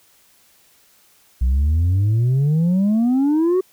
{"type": "exponential sweep", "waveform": "sine", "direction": "up", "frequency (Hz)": [60.1, 381.2], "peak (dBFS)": -11, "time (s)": [1.41, 3.61], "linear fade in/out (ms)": 10, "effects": ["tanh soft clip ceiling -13 dBFS", "white hiss -55 dBFS RMS until 3.72 s"]}